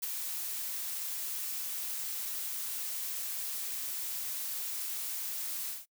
blue noise with ADSR envelope, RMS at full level -32 dBFS, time 0.02-5.86 s, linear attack 16 ms, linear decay 10 ms, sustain -5 dB, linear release 170 ms, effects noise-tail reverb RT60 0.1 s tail -23 dB re dry

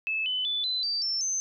sine tone with pitch steps, 2611 / 3017 / 3485 / 4027 / 4652 / 5375 / 6210 Hz, E7 / F#7 / A7 / B7 / D8 / E8 / G8, -17 / +33 / -17 / +33 / -17 / +33 / -17 cents, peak -26 dBFS, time 0.07-1.4 s, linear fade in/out 0 ms, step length 190 ms, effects none

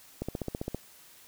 click train, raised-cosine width 2 ms, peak -19 dBFS, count 9, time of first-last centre 0.22-0.746 s, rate 15.2 Hz, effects white hiss -55 dBFS RMS until 1.27 s

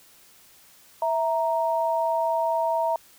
sine tone pair together, 656.7 / 932.3 Hz, E5 / A#5, -7 / 0 cents, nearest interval tritone, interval 607 cents, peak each -24 dBFS, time 1.02-2.96 s, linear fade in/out 2 ms, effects white hiss -54 dBFS RMS until 3.18 s

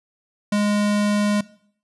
square tone, 206.9 Hz, G#3, 6 cents flat, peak -18 dBFS, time 0.52-1.41 s, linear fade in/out 5 ms, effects noise-tail reverb RT60 0.6 s tail -20 dB re dry + resampled to 24000 Hz

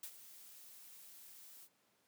blue noise with ADSR envelope, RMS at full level -45 dBFS, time 0.03-1.69 s, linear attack 4 ms, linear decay 68 ms, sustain -12 dB, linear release 57 ms, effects pink hiss -75 dBFS RMS until 2.07 s + high-pass 200 Hz 12 dB/octave

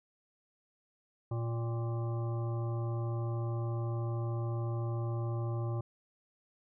harmonic tone with a mistuned harmonic, 116.54 Hz, A#2, in tune, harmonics 1 / 3 / 5 / 7 / 9 / 10, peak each -32 / -42 / -46 / -49 / -51 / -52 dBFS, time 1.31-5.81 s, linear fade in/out 5 ms, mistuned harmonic 7, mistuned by -40 cents, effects none

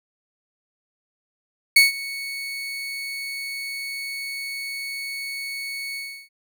30% pulse tone with ADSR envelope, 2217 Hz, C#7, in tune, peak -6 dBFS, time 1.76-6.29 s, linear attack 6 ms, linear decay 150 ms, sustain -20 dB, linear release 330 ms, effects none

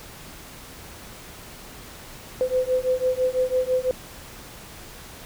sine beating tone pair, 507 / 513 Hz, B4 / C5, +45 / -34 cents, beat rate 6 Hz, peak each -23 / -23 dBFS, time 2.41-3.91 s, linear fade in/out 0 ms, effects pink hiss -42 dBFS RMS until 5.25 s

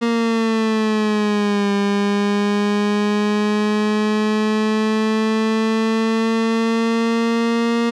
30% pulse exponential two-way sweep, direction down then up, 234.1 to 200.8 to 234.1 Hz, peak -13 dBFS, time 0.01-7.91 s, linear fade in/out 20 ms, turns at 1.72 s, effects low-pass 5000 Hz 12 dB/octave

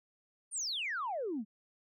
sine exponential sweep, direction down, 9650 to 196 Hz, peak -33 dBFS, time 0.51-1.45 s, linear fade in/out 50 ms, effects tanh soft clip ceiling -29 dBFS

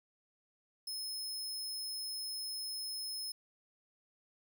sawtooth tone, 5180 Hz, E8, 31 cents flat, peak -36 dBFS, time 0.87-3.32 s, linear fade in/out 5 ms, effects 13-bit

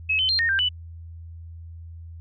sine tone with pitch steps, 2573 / 3061 / 4185 / 1843 / 1578 / 2977 Hz, E7 / G7 / C8 / A#6 / G6 / F#7, -43 / -42 / 0 / -20 / +11 / +10 cents, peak -19 dBFS, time 0.09-0.69 s, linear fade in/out 10 ms, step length 100 ms, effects added 83 Hz sine -37 dBFS peak until 2.2 s

